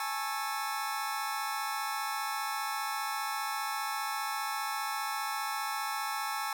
sawtooth chord, A major seventh, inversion third, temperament just, 825 / 880 / 1100 / 1320 Hz, G#5 / A5 / C#6 / E6, -12 / 0 / -14 / +2 cents, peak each -34 dBFS, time 0-6.53 s, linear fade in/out 2 ms, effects none

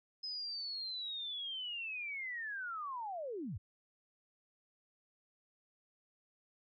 sine linear sweep, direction down, 5100 to 69.8 Hz, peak -39 dBFS, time 0.23-3.58 s, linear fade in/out 10 ms, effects none

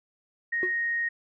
sine tone, 1867 Hz, A#6, 2 cents sharp, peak -25 dBFS, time 0.52-1.09 s, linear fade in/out 10 ms
triangle tone with exponential decay, 364 Hz, F#4, 28 cents flat, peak -22 dBFS, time 0.63-0.75 s, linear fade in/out 1 ms, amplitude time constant 24 ms
effects none

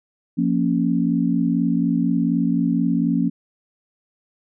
sine chord, Bb minor, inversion second, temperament equal, 174.61 / 233.1 / 277.2 Hz, F3 / Bb3 / Db4, 0 / 0 / 0 cents, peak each -21 dBFS, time 0.37-3.3 s, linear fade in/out 20 ms, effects none

